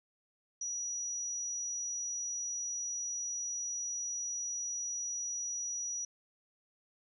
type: tone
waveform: sine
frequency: 5830 Hz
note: F#8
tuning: 26 cents flat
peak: -35 dBFS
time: 0.61-6.05 s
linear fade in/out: 5 ms
effects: none